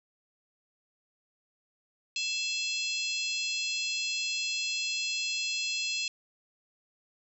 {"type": "harmonic tone with a mistuned harmonic", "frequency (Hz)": 839, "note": "G#5", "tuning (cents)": 17, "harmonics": [3, 4, 5, 6, 7, 8, 9], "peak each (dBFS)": [-33, -38, -35, -39, -44, -45, -43], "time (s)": [2.16, 6.08], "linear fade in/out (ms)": 2, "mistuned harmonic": 3, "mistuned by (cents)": 84, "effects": []}